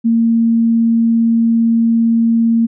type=tone; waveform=sine; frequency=229.4 Hz; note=A#3; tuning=28 cents flat; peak=-9 dBFS; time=0.04-2.67 s; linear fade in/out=20 ms; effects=none

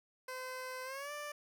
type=tone with pitch glide; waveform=15% pulse; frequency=513 to 589.3 Hz; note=C5 to D5; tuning=-34 to +6 cents; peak=-35 dBFS; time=0.28-1.32 s; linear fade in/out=5 ms; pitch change=+240 cents; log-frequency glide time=0.84-1.12 s; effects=none

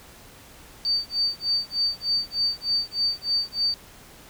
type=tone with tremolo; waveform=sine; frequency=4600 Hz; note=D8; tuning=37 cents flat; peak=-19 dBFS; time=0.85-3.74 s; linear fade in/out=0 ms; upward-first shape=sine; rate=3.3 Hz; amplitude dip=100%; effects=pink hiss -48 dBFS RMS until 4.29 s

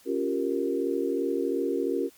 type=chord; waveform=sine; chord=G half-diminished seventh; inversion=second; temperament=equal; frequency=277.2 / 349.2 / 392 / 466.2 Hz; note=Db4 / F4 / G4 / Bb4; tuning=0 / 0 / 0 / 0 cents; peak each=-30 dBFS; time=0.05-2.1 s; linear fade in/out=50 ms; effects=white hiss -57 dBFS RMS until 2.17 s + MP3 96 kbps

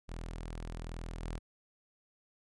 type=tone with level steps; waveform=sawtooth; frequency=41.2 Hz; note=E1; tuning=in tune; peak=-36 / -33 dBFS; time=0.08-1.39 s; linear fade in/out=20 ms; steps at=1.22 s; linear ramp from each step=20 ms; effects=resampled to 24000 Hz

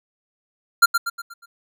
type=tone with echo; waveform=square; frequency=1386 Hz; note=F6; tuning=14 cents flat; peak=-9 dBFS; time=0.82-0.86 s; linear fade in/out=10 ms; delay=120 ms; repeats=5; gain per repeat=-7 dB; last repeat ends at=1.46 s; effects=none

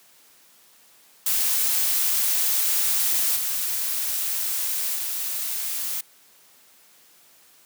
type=noise with level steps; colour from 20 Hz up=blue; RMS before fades=-22 / -26 / -28 dBFS; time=1.26-6.01 s; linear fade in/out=5 ms; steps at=3.35 / 4.94 s; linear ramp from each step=20 ms; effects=white hiss -55 dBFS RMS until 7.65 s + high-pass 150 Hz 12 dB/octave

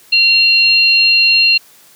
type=tone pair together; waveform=sine; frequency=2751 / 4201 Hz; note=F7 / C8; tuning=-27 / +6 cents; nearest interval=perfect fifth; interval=733 cents; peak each=-10 dBFS; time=0.12-1.58 s; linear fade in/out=10 ms; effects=white hiss -45 dBFS RMS until 1.95 s + high-pass 100 Hz 12 dB/octave

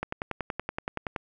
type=click train; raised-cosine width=0.5 ms; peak=-15 dBFS; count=13; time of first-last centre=0.03-1.162 s; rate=10.6 Hz; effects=none

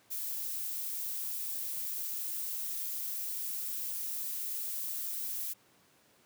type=noise; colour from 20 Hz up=violet; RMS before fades=-37 dBFS; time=0.1-5.54 s; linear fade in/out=20 ms; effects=pink hiss -65 dBFS RMS until 6.25 s + high-pass 150 Hz 12 dB/octave

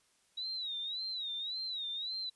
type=tone with vibrato; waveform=sine; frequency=3857 Hz; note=B7; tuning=42 cents flat; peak=-36 dBFS; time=0.37-2.3 s; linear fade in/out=10 ms; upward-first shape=sine; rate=1.8 Hz; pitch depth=130 cents each way; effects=white hiss -71 dBFS RMS until 2.35 s + resampled to 24000 Hz

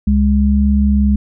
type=tone pair together; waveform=sine; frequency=68.9 / 205.9 Hz; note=C#2 / G#3; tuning=-10 / -15 cents; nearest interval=octave + perfect fifth; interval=1895 cents; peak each=-12 dBFS; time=0.07-1.16 s; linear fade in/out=5 ms; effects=none

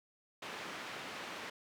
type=band-pass noise; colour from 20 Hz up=white; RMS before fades=-45 dBFS; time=0.42-1.5 s; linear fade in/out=5 ms; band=170 to 2500 Hz; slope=12 dB/octave; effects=none

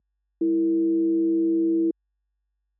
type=tone with frequency modulation; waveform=sine; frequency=329.6 Hz; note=E4; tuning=in tune; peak=-18 dBFS; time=0.41-1.91 s; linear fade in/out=5 ms; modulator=131 Hz; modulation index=0.3; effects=added 50 Hz sine -51 dBFS peak until 2.79 s + high-pass 200 Hz 12 dB/octave

